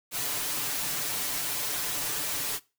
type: noise with comb filter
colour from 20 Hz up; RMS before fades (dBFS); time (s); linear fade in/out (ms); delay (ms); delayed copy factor
white; -31; 0.11-2.6; 50; 6.8; +0.8
effects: noise-tail reverb RT60 0.3 s tail -22 dB re dry